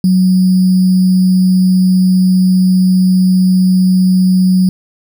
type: tone with sample-and-hold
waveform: sine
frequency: 184.9 Hz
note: F#3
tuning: 1 cent flat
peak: -6 dBFS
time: 0.04-4.69 s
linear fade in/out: 2 ms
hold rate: 4900 Hz
effects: none